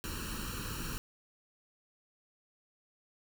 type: noise with comb filter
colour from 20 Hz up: pink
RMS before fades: -39 dBFS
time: 0.04-0.98 s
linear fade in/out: 0 ms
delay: 0.71 ms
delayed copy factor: +1
effects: none